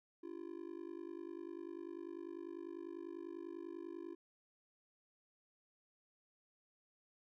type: tone with amplitude modulation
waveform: triangle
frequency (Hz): 340.8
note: F4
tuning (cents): -42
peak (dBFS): -39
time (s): 0.23-4.15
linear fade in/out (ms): 10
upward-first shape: sine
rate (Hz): 50.1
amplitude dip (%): 100
effects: none